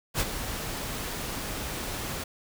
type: noise with ADSR envelope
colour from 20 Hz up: pink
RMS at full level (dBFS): -24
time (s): 0.14-2.24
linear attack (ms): 62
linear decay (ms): 36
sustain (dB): -10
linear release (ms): 8
effects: none